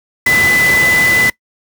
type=tone in noise; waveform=sine; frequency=2003 Hz; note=B6; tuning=24 cents sharp; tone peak=-9 dBFS; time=0.26-1.3 s; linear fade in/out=5 ms; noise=pink; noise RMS=-18 dBFS; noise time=0.26-1.3 s; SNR=+6 dB; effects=noise-tail reverb RT60 0.1 s tail -22 dB re dry + high-pass 100 Hz 12 dB/octave